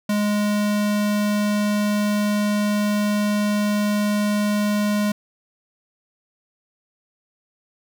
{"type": "tone", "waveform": "square", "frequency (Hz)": 207.7, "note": "G#3", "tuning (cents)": 0, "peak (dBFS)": -19, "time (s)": [0.09, 5.12], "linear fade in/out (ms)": 5, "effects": []}